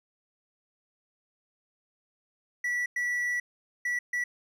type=tone bursts at uneven times; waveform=triangle; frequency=1951 Hz; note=B6; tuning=22 cents flat; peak=-25 dBFS; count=4; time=2.64-2.86 / 2.96-3.4 / 3.85-3.99 / 4.13-4.24 s; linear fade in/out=5 ms; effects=none